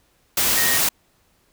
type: tone in noise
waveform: sine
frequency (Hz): 1864.7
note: A#6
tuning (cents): 0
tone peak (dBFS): -23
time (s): 0.57-0.78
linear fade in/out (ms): 5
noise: white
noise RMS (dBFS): -19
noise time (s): 0.37-0.89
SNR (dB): -7
effects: pink hiss -62 dBFS RMS until 1.52 s